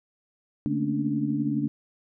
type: tone cluster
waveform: sine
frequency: 143.5 / 219.6 / 231.7 / 273.6 / 290.9 Hz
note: D3 / A3 / A#3 / C#4 / D4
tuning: -40 / -3 / -10 / -23 / -16 cents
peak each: -31 / -30 / -33 / -33 / -27 dBFS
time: 0.66-1.68 s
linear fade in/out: 0 ms
effects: none